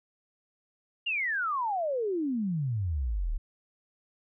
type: exponential sweep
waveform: sine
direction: down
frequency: 2879 to 33.61 Hz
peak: -27 dBFS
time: 1.06-3.38 s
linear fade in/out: 10 ms
effects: none